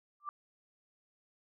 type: tone with exponential growth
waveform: sine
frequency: 1178 Hz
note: D6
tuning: 5 cents sharp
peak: -32 dBFS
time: 0.2-0.29 s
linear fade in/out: 1 ms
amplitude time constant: 18 ms
effects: none